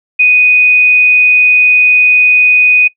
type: tone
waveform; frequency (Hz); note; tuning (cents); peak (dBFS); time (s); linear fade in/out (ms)
sine; 2488; D#7; -1; -4; 0.19-2.88; 10
effects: noise-tail reverb RT60 0.1 s tail -19 dB re dry